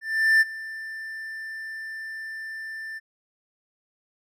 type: tone with ADSR envelope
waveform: triangle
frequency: 1778 Hz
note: A6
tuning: 18 cents sharp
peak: -12 dBFS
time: 0.01-3 s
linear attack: 400 ms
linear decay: 27 ms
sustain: -19 dB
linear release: 28 ms
effects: none